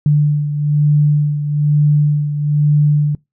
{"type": "beating tone pair", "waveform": "sine", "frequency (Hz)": [147.8, 148.9], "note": ["D3", "D3"], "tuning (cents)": [11, 24], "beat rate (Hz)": 1.1, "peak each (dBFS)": [-11, -18], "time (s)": [0.06, 3.15], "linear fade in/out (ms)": 2, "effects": ["noise-tail reverb RT60 0.2 s tail -24 dB re dry"]}